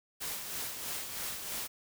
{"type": "noise with tremolo", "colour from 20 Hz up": "white", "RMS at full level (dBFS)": -37, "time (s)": [0.2, 1.68], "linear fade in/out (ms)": 20, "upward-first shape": "sine", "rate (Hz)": 3.1, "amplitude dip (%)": 45, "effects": []}